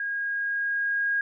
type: tone with level ramp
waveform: sine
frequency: 1633 Hz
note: G#6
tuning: 30 cents flat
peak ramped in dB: -27 to -22 dBFS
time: 0-1.21 s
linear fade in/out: 2 ms
effects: none